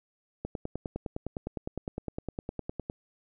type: click train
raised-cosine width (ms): 2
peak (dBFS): -20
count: 25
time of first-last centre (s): 0.45-2.899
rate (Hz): 9.8
effects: none